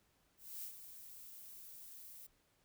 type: noise with ADSR envelope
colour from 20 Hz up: violet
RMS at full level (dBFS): -45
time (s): 0.37-2.27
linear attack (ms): 260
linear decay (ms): 91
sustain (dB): -9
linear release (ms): 10
effects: pink hiss -75 dBFS RMS until 2.64 s